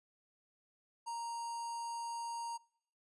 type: tone with notch filter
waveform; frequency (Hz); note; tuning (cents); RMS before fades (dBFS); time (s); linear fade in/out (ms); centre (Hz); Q
square; 932.3; A#5; 0; -41; 1.06-2.58; 20; 2400; 0.67
effects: noise-tail reverb RT60 0.8 s tail -26 dB re dry + resampled to 24000 Hz